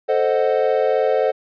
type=chord; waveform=triangle; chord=A diminished seventh; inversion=none; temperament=equal with one note detuned; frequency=440 / 523.3 / 619 / 740 Hz; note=A4 / C5 / Eb5 / Gb5; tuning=0 / 0 / -9 / 0 cents; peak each=-18 / -17 / -20 / -22 dBFS; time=0.08-1.32 s; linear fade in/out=20 ms; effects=resampled to 11025 Hz